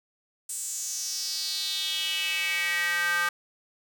square tone with high-pass filter sweep, 173.7 Hz, F3, 9 cents flat, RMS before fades -29 dBFS, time 0.49-3.29 s, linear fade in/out 5 ms, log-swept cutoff 8300 to 1400 Hz, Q 4.4, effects none

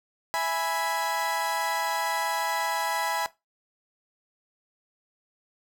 30% pulse chord, E major, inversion none, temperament equal, 659.3 / 830.6 / 987.8 Hz, E5 / G#5 / B5, 0 / 0 / 0 cents, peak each -30 / -27 / -27 dBFS, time 0.34-3.26 s, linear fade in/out 0 ms, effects noise-tail reverb RT60 0.2 s tail -17 dB re dry

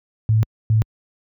sine tone bursts at uneven times, 109.7 Hz, A2, 5 cents flat, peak -12 dBFS, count 2, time 0.29-0.43 / 0.7-0.82 s, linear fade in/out 0 ms, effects high-pass 60 Hz 12 dB/octave

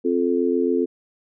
sine chord, F major, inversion second, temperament just, 261.9 / 349.2 / 436.5 Hz, C4 / F4 / A4, +2 / 0 / -14 cents, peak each -22 dBFS, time 0.04-0.86 s, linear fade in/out 20 ms, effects none

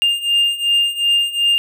triangle beating tone pair, 2806 / 2808.7 Hz, F7 / F7, +8 / +9 cents, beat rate 2.7 Hz, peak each -17 / -14 dBFS, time 0.02-1.58 s, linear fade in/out 0 ms, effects none

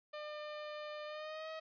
sawtooth tone with pitch glide, 601 to 635.6 Hz, D5 to D#5, +40 to +37 cents, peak -39 dBFS, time 0.13-1.6 s, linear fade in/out 10 ms, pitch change +97 cents, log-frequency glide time 1.05-1.49 s, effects resampled to 11025 Hz

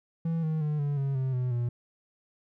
triangle tone with pitch steps, 164.81 / 157.55 / 150.61 / 143.97 / 137.63 / 131.57 / 125.77 / 120.23 Hz, E3 / D#3 / D3 / D3 / C#3 / C3 / B2 / B2, 0 / +22 / +44 / -34 / -12 / +10 / +32 / -46 cents, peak -24 dBFS, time 0.25-1.69 s, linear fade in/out 5 ms, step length 180 ms, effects none

